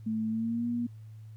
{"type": "tone with pitch glide", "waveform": "sine", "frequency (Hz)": [220, 238.5], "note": ["A3", "A#3"], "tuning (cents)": [0, 40], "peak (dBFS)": -28, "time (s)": [0.06, 0.87], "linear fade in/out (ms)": 10, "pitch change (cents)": 140, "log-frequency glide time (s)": [0.29, 0.67], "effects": ["added 109 Hz sine -44 dBFS peak until 1.36 s", "pink hiss -70 dBFS RMS until 1.36 s"]}